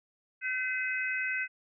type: harmonic tone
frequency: 510 Hz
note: C5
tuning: 44 cents flat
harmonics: 3 / 4 / 5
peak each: -33 / -34 / -35 dBFS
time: 0.41-1.48 s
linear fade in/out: 50 ms
effects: none